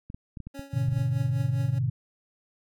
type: clicks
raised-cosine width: 5 ms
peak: -26 dBFS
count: 9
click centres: 0.101 / 0.145 / 0.372 / 0.403 / 0.47 / 0.594 / 0.885 / 0.928 / 0.99 s
type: tone with tremolo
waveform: 25% pulse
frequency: 277.2 Hz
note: C#4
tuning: in tune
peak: -34 dBFS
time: 0.54-1.79 s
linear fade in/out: 10 ms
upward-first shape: triangle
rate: 4.9 Hz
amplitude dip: 80%
type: chord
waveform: sine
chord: G# diminished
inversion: none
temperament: just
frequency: 103.83 / 124.59 / 149.51 Hz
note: G#2 / B2 / D3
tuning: 0 / +16 / +31 cents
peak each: -31 / -25 / -30 dBFS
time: 0.73-1.9 s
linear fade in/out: 10 ms
effects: none